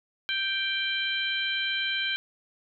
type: harmonic tone with a mistuned harmonic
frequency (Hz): 784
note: G5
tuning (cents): 0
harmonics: 2 / 3 / 4 / 5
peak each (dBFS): -31 / -32 / -30 / -35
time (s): 0.29-2.16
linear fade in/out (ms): 0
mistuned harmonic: 5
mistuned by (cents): +26
effects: none